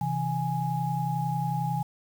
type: tone cluster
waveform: sine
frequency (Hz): 133.1 / 164.2 / 830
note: C3 / E3 / G#5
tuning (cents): +30 / -6 / -1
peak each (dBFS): -30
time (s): 0.01-1.83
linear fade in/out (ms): 5
effects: 8-bit